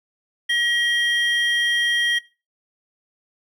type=tone pair together; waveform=triangle; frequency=1904 / 3202 Hz; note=A#6 / G7; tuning=+36 / +36 cents; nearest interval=major sixth; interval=900 cents; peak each=-19 dBFS; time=0.49-2.19 s; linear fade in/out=10 ms; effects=noise-tail reverb RT60 0.3 s tail -19 dB re dry